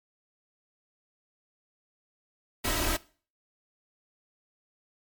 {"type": "noise with comb filter", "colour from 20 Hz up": "pink", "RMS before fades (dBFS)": -28, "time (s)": [2.64, 2.97], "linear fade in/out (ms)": 10, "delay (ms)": 3.1, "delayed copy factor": 0.7, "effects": ["noise-tail reverb RT60 0.4 s tail -20 dB re dry", "MP3 96 kbps"]}